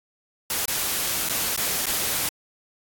white noise with dropouts, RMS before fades -25 dBFS, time 0.5-2.29 s, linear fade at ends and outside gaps 2 ms, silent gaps 0.656-0.68 / 1.289-1.295 / 1.563-1.575 / 1.858-1.866 s, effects AAC 64 kbps

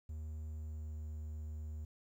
triangle tone with pitch glide, 77.6 to 76.98 Hz, D#2 to D#2, -4 to -18 cents, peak -39 dBFS, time 0.09-1.85 s, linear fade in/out 5 ms, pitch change -14 cents, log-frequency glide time 0.5-1.06 s, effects 12-bit

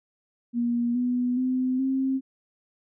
sine tone with pitch steps, 238.1 / 246.9 / 256.1 / 265.6 Hz, A#3 / B3 / C4 / C4, +37 / 0 / -37 / +26 cents, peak -22 dBFS, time 0.53-2.21 s, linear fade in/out 50 ms, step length 420 ms, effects none

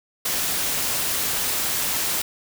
white noise, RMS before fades -24 dBFS, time 0.25-2.22 s, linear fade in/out 5 ms, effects none

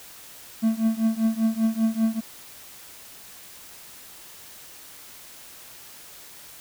triangle tone with tremolo, 223.1 Hz, A3, 24 cents sharp, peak -14 dBFS, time 0.62-2.21 s, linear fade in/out 20 ms, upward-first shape triangle, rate 5.1 Hz, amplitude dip 95%, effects white hiss -45 dBFS RMS until 6.6 s

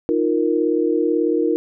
sine chord, Eb suspended second, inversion none, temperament equal, 311.1 / 349.2 / 466.2 Hz, Eb4 / F4 / Bb4, 0 / 0 / 0 cents, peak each -20 dBFS, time 0.09-1.56 s, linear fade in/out 0 ms, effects none

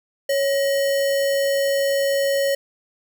sine tone with sample-and-hold, 554.4 Hz, C#5, in tune, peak -17 dBFS, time 0.29-2.55 s, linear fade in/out 5 ms, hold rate 2450 Hz, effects none

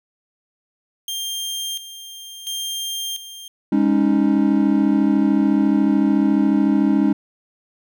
sawtooth tone with tremolo, 3191 Hz, G7, 30 cents sharp, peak -21 dBFS, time 1.08-3.48 s, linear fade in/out 2 ms, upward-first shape square, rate 0.72 Hz, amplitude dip 70%
triangle chord, Ab suspended fourth, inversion none, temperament equal with one note detuned, 204.7 / 277.2 / 311.1 Hz, Ab3 / Db4 / Eb4, -25 / 0 / 0 cents, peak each -16 / -16 / -17 dBFS, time 3.72-7.13 s, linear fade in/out 5 ms
effects none

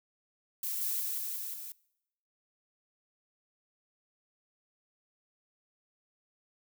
violet noise with echo, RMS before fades -35 dBFS, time 0.63-1 s, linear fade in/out 2 ms, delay 180 ms, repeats 4, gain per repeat -2 dB, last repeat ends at 1.72 s, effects noise-tail reverb RT60 0.8 s tail -23 dB re dry

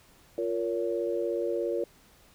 sine chord, Bb minor, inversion second, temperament equal with one note detuned, 349.2 / 466.2 / 563.1 Hz, F4 / Bb4 / Db5, 0 / 0 / +27 cents, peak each -31 / -31 / -32 dBFS, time 0.38-1.84 s, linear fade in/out 2 ms, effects pink hiss -59 dBFS RMS until 2.34 s

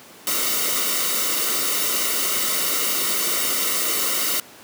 white noise with comb filter, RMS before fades -22 dBFS, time 0.27-4.4 s, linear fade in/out 2 ms, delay 1.2 ms, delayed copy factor -0.7, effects pink hiss -44 dBFS RMS until 4.63 s + high-pass 200 Hz 12 dB/octave

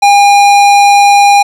sine tone with hard clipping, 809 Hz, G#5, 46 cents flat, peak -4 dBFS, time 0.02-1.43 s, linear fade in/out 10 ms, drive 16 dB, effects none

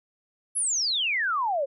sine exponential sweep, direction down, 11210 to 523.3 Hz, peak -23 dBFS, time 0.55-1.66 s, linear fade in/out 20 ms, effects none

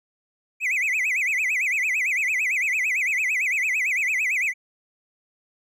triangle tone with vibrato, 2266 Hz, C#7, 37 cents sharp, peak -19 dBFS, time 0.6-4.54 s, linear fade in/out 50 ms, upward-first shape sine, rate 8.9 Hz, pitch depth 240 cents each way, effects none

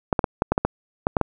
clicks, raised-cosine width 1 ms, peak -4 dBFS, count 10, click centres 0.128 / 0.192 / 0.242 / 0.421 / 0.52 / 0.579 / 0.65 / 1.069 / 1.168 / 1.213 s, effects none

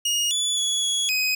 25% pulse tone with pitch steps, 2864 / 3446 / 3380 / 3353 / 2515 Hz, F7 / A7 / G#7 / G#7 / D#7, +43 / -37 / +30 / +16 / +18 cents, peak -17 dBFS, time 0.05-1.35 s, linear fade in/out 5 ms, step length 260 ms, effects none

